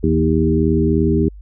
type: harmonic tone with a mistuned harmonic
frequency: 80 Hz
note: D#2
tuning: 49 cents sharp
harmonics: 1 / 2 / 3 / 4 / 5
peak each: -19 / -19 / -19 / -19 / -19 dBFS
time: 0.03-1.29 s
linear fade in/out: 10 ms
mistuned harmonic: 3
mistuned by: -23 cents
effects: added 50 Hz sine -34 dBFS peak until 1.41 s